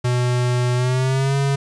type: tone with pitch glide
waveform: square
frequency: 123.47 to 138.59 Hz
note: B2 to C#3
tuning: 0 to 0 cents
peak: -17 dBFS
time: 0.04-1.56 s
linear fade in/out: 10 ms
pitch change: +200 cents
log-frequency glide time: 0.75-1.36 s
effects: resampled to 22050 Hz + 8-bit